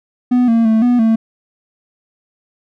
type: tone with pitch steps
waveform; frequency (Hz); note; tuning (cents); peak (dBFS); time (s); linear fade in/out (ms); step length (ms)
triangle; 247.8 / 229.1 / 221.3 / 244.5 / 223.8; B3 / A#3 / A3 / B3 / A3; +6 / -30 / +10 / -17 / +30; -7; 0.31-1.16; 10; 170
effects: none